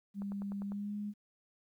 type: tone with pitch glide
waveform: sine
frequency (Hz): 200 to 206.8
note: G3 to G#3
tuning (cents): +35 to -7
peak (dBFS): -36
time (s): 0.14-1.14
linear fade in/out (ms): 50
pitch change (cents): +58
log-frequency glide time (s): 0.65-0.94
type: click train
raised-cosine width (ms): 1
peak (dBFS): -35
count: 6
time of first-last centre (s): 0.22-0.72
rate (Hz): 10
effects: 12-bit